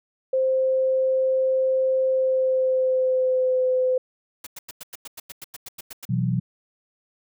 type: tone with pitch glide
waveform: sine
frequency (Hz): 523.3 to 511.3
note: C5 to C5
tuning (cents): 0 to -40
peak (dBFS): -18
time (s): 0.33-3.98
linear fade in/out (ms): 5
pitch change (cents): -40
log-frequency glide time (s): 2.08-3.65
type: noise bursts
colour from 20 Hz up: white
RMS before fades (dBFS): -37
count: 14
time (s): 4.44-6.053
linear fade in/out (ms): 5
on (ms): 27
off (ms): 95
type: chord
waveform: sine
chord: B suspended fourth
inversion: none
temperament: equal with one note detuned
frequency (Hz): 124.4 / 164.81 / 185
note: B2 / E3 / F#3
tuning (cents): +13 / 0 / 0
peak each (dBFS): -23 / -26 / -26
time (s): 6.09-6.4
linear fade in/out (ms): 10
effects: none